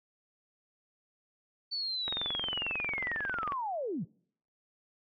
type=linear sweep; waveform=sine; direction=down; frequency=4528 to 121 Hz; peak=-32 dBFS; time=1.71-4.05 s; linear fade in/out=20 ms
type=click train; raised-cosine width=0.5 ms; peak=-22 dBFS; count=33; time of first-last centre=2.08-3.521 s; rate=22.2 Hz
effects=noise-tail reverb RT60 0.6 s tail -25 dB re dry + AAC 48 kbps